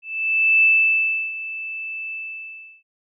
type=tone with ADSR envelope; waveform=sine; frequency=2637 Hz; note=E7; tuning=in tune; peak=-11 dBFS; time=0.02-2.83 s; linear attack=610 ms; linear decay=690 ms; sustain=-16 dB; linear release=700 ms; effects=none